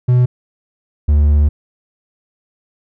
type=tone pair in turn; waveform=triangle; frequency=124.3 / 73.63 Hz; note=B2 / D2; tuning=+12 / +5 cents; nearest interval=major sixth; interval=907 cents; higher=first; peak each=-6 dBFS; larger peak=neither; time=0.08-0.26 / 1.08-1.49 s; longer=second; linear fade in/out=10 ms; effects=none